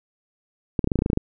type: clicks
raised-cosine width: 3 ms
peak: -7 dBFS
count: 11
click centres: 0.792 / 0.843 / 0.874 / 0.918 / 0.957 / 0.99 / 1.021 / 1.061 / 1.101 / 1.132 / 1.174 s
effects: none